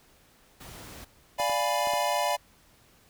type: noise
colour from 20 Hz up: pink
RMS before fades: -45 dBFS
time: 0.6-1.05 s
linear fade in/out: 10 ms
type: chord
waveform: square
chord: D diminished seventh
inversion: none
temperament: equal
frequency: 587.3 / 698.5 / 830.6 / 987.8 Hz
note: D5 / F5 / Ab5 / Cb6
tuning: 0 / 0 / 0 / 0 cents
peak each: -31 / -31 / -32 / -31 dBFS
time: 1.38-2.37 s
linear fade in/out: 20 ms
type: clicks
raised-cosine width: 1 ms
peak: -26 dBFS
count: 4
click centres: 1.399 / 1.497 / 1.872 / 1.936 s
effects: pink hiss -60 dBFS RMS until 3.09 s